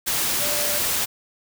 sine tone in noise, 587.3 Hz, D5, in tune, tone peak -30 dBFS, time 0.4-0.8 s, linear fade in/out 20 ms, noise white, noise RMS -23 dBFS, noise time 0.06-1.06 s, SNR -10 dB, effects none

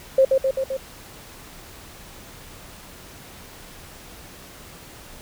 sine tone with echo, 532 Hz, C5, 29 cents sharp, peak -11 dBFS, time 0.18-0.25 s, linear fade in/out 5 ms, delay 130 ms, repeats 4, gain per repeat -3 dB, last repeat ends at 0.77 s, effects pink hiss -43 dBFS RMS until 5.21 s

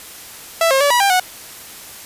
sawtooth tone with pitch steps, 662 / 537 / 573 / 971 / 795 / 735 Hz, E5 / C5 / D5 / B5 / G5 / F#5, +7 / +45 / -43 / -30 / +24 / -12 cents, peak -8 dBFS, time 0.61-1.198 s, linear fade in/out 2 ms, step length 98 ms, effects white hiss -36 dBFS RMS until 2.05 s + resampled to 32000 Hz

